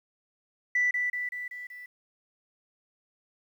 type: tone with echo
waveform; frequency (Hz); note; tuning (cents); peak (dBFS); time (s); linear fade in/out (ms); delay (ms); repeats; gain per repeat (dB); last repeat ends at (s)
sine; 1975.5; B6; 0; -21; 0.75-0.91; 5; 190; 5; -4; 1.86
effects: tanh soft clip ceiling -18 dBFS + 10-bit